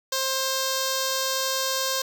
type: tone with notch filter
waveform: 5% pulse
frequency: 529 Hz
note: C5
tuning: 19 cents sharp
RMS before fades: -26 dBFS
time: 0.12-2.02 s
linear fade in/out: 5 ms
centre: 2300 Hz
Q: 1.2
effects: none